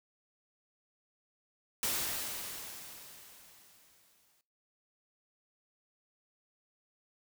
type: noise with exponential decay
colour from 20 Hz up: white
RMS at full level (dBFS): -32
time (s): 1.83-4.41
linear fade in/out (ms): 1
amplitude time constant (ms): 560
effects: noise-tail reverb RT60 0.3 s tail -19 dB re dry